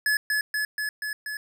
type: tone with echo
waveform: square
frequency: 1709 Hz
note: G#6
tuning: 49 cents sharp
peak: -21 dBFS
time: 0.06-0.17 s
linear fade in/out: 2 ms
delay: 240 ms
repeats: 5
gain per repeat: -2 dB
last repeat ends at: 1.37 s
effects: none